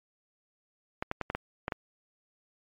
clicks, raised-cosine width 0.5 ms, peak -16 dBFS, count 7, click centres 1.025 / 1.114 / 1.213 / 1.301 / 1.35 / 1.681 / 1.722 s, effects MP3 64 kbps

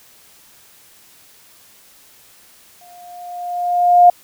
sine tone with exponential growth, 708 Hz, F5, 23 cents sharp, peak -3 dBFS, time 2.81-4.1 s, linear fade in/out 5 ms, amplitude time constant 280 ms, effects white hiss -48 dBFS RMS until 4.23 s

